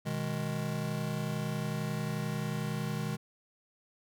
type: chord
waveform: square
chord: G# minor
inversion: first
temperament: just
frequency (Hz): 124.59 / 155.74 / 207.7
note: B2 / D#3 / G#3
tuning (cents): +16 / +2 / 0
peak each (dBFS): -38 / -36 / -38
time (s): 0.05-3.17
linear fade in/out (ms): 20
effects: none